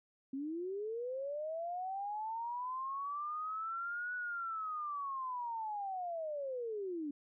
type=linear two-way sweep; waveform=sine; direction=up then down; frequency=261.6 to 1480 to 279.6 Hz; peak=-37 dBFS; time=0.33-7.11 s; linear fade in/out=5 ms; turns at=4.15 s; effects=none